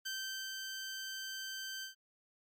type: tone with ADSR envelope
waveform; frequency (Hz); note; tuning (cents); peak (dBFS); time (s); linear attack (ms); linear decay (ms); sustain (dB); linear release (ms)
15% pulse; 1553; G6; -17; -31; 0.05-1.95; 13; 460; -3; 120
effects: MP3 64 kbps